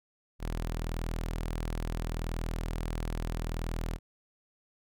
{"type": "tone", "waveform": "sawtooth", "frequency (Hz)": 40.75, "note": "E1", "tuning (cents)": -19, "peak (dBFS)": -28, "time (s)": [0.39, 3.99], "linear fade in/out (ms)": 50, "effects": []}